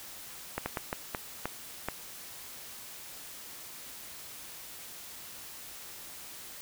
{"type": "slowing click train", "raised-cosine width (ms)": 0.5, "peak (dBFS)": -16, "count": 7, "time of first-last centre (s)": [0.58, 1.886], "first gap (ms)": 80, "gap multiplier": 1.4, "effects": ["white hiss -46 dBFS RMS until 6.61 s"]}